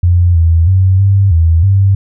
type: tone with pitch steps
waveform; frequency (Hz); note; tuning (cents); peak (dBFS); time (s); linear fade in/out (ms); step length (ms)
sine; 87.8 / 82.8 / 94.3 / 98.4 / 82.2 / 97.8; F2 / E2 / F#2 / G2 / E2 / G2; +10 / +8 / +33 / +7 / -4 / -4; -5; 0.03-1.95; 5; 320
effects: none